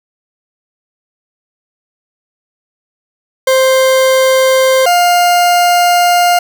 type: tone pair in turn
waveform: 40% pulse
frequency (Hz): 524 / 704.9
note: C5 / F5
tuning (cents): +2 / +16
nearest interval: perfect fourth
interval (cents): 514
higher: second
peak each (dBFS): -6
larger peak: neither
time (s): 3.47-4.86 / 4.86-6.39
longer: second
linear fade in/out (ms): 5
effects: none